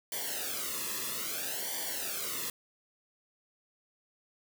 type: noise with flanger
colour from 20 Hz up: white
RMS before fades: -36 dBFS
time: 0.12-2.5 s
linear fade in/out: 2 ms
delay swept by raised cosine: 0.76 to 1.35 ms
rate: 0.61 Hz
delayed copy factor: -0.9
effects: none